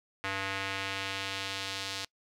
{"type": "tone with band-pass filter sweep", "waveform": "square", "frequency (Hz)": 97.2, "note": "G2", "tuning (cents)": -14, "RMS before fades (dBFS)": -36, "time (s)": [0.24, 2.05], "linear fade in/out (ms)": 0, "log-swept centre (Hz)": [2000, 4300], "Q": 1.3, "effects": ["noise-tail reverb RT60 0.1 s tail -24 dB re dry"]}